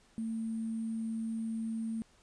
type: tone with sample-and-hold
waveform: sine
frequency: 224.5 Hz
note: A3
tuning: 35 cents sharp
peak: -33 dBFS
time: 0.18-2.02 s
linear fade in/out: 0 ms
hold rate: 8820 Hz
effects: pink hiss -65 dBFS RMS until 2.22 s + resampled to 22050 Hz